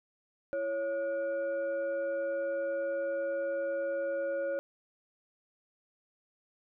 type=tone with frequency modulation; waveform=sine; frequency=554 Hz; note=C#5; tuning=1 cent flat; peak=-30 dBFS; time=0.53-4.59 s; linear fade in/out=0 ms; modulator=890 Hz; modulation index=0.47; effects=none